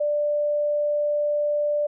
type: tone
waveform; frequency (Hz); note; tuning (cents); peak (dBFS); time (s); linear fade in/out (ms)
sine; 590; D5; +8; -20; 0-1.87; 10
effects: none